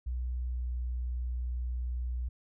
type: tone with pitch glide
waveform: sine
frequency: 61.74 to 61.24 Hz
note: B1 to B1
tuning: 0 to -14 cents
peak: -31 dBFS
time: 0.06-2.29 s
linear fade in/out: 10 ms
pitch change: -14 cents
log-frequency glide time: 0.49-0.63 s
effects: none